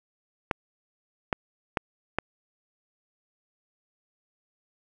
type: clicks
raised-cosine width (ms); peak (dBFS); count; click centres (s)
0.5; -9; 4; 0.512 / 1.328 / 1.772 / 2.186
effects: none